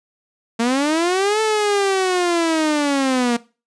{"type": "linear two-way sweep", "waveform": "sawtooth", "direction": "up then down", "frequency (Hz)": [224.8, 440.8, 233.3], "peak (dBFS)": -12, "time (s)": [0.59, 3.37], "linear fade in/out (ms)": 10, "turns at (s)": 1.41, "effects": ["noise-tail reverb RT60 0.3 s tail -19 dB re dry", "resampled to 22050 Hz"]}